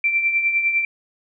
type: tone with tremolo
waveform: sine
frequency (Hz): 2349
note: D7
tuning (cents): 0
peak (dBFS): -14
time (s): 0.04-0.85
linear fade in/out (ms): 2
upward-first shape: triangle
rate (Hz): 9.9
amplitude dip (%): 60
effects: none